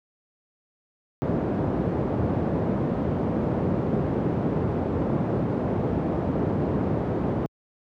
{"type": "band-pass noise", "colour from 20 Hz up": "pink", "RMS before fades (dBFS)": -25, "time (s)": [1.22, 7.46], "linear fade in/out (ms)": 0, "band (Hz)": [100, 530], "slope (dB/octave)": 12, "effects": ["high-pass 60 Hz 12 dB/octave"]}